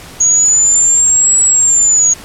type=linear two-way sweep; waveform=sine; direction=up then down; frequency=6645 to 7820 to 6645 Hz; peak=-6 dBFS; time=0.2-2.14 s; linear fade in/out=10 ms; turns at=1.42 s; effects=pink hiss -33 dBFS RMS until 2.24 s + low-pass 12000 Hz 12 dB/octave